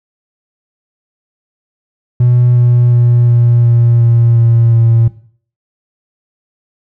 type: tone with pitch steps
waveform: triangle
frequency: 122.4 / 121.34 / 120.3 / 119.26 / 118.23 / 117.21 / 116.2 / 115.2 Hz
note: B2 / B2 / B2 / A#2 / A#2 / A#2 / A#2 / A#2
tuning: -15 / -30 / -45 / +40 / +25 / +10 / -5 / -20 cents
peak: -3 dBFS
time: 2.2-5.08 s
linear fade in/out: 5 ms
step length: 360 ms
effects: noise-tail reverb RT60 0.5 s tail -18 dB re dry + tanh soft clip ceiling 0 dBFS